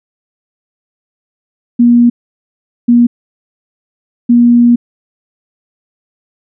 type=tone bursts at uneven times; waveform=sine; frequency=239 Hz; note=A#3; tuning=43 cents sharp; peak=-3 dBFS; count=3; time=1.79-2.1 / 2.88-3.07 / 4.29-4.76 s; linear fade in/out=10 ms; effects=none